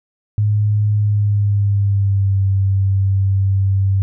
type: tone with pitch glide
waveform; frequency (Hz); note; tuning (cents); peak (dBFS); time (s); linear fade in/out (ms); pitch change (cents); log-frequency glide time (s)
sine; 104.8 to 97.22; G#2 to G2; +16 to -14; -12; 0.38-4.02; 0; -130; 0.94-2.42
effects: none